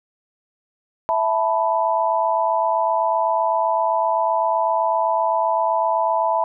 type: chord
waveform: sine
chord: E suspended fourth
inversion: none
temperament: equal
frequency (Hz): 659.3 / 880 / 987.8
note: E5 / A5 / B5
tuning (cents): 0 / 0 / 0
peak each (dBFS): -21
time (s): 1.09-6.44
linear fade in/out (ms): 0
effects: none